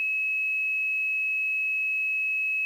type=tone with quantisation; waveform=sine; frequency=2573 Hz; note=E7; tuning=43 cents flat; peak=-24 dBFS; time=0-2.65 s; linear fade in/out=0 ms; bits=9; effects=none